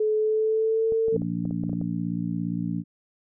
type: tone with pitch glide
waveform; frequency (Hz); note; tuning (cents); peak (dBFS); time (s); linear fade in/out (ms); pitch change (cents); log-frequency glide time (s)
sine; 430.1 to 448.6; A4 to A4; -39 to +34; -20; 0-1.17; 5; +73; 0.16-0.9
type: clicks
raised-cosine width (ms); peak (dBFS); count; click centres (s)
2; -24; 10; 0.922 / 1.083 / 1.162 / 1.219 / 1.454 / 1.509 / 1.637 / 1.695 / 1.731 / 1.814
type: harmonic tone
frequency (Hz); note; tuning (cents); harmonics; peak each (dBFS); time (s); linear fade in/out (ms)
57.4; A#1; -26; 2 / 3 / 4 / 5; -35 / -28 / -32 / -32; 1.11-2.84; 50
effects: none